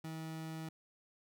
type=tone; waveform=30% pulse; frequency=160 Hz; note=D#3; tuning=49 cents sharp; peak=-39 dBFS; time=0.04-0.69 s; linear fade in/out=5 ms; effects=none